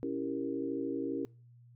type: chord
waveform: sine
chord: C# diminished seventh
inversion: none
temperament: equal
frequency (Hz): 277.2 / 329.6 / 392 / 466.2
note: C#4 / E4 / G4 / Bb4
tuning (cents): 0 / 0 / 0 / 0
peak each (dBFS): -36 / -38 / -40 / -40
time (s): 0.03-1.25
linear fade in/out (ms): 0
effects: noise-tail reverb RT60 0.4 s tail -25 dB re dry + added 120 Hz sine -55 dBFS peak until 1.75 s